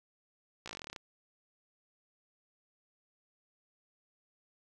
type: slowing click train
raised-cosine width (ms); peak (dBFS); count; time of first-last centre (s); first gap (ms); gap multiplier
0.2; -25; 14; 0.66-0.962; 16; 1.06
effects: none